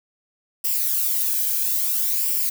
violet noise with flanger, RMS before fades -22 dBFS, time 0.64-2.5 s, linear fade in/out 10 ms, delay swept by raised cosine 0.38 to 1.27 ms, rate 0.6 Hz, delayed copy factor +0.55, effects none

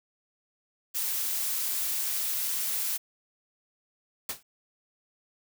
blue noise, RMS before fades -30 dBFS, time 0.94-2.98 s, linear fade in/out 20 ms
white noise with exponential decay, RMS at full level -28 dBFS, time 4.29-4.43 s, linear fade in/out 5 ms, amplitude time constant 30 ms
effects none

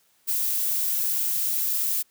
violet noise, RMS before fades -25 dBFS, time 0.27-2.03 s, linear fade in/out 20 ms, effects white hiss -64 dBFS RMS until 2.1 s + high-pass 80 Hz 12 dB/octave

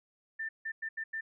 sine tone bursts at uneven times, 1786 Hz, A6, 25 cents sharp, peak -34 dBFS, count 5, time 0.39-0.49 / 0.65-0.72 / 0.82-0.89 / 0.97-1.04 / 1.13-1.21 s, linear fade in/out 10 ms, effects none

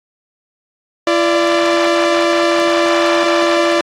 sawtooth tone pair together, 339.2 / 587 Hz, E4 / D5, +50 / -1 cents, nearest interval major sixth, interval 949 cents, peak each -10 dBFS, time 1.07-3.81 s, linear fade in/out 2 ms, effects low-pass 5000 Hz 12 dB/octave + AAC 48 kbps

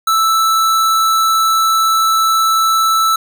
square tone, 1318.5 Hz, E6, in tune, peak -11 dBFS, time 0.07-3.16 s, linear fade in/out 5 ms, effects none

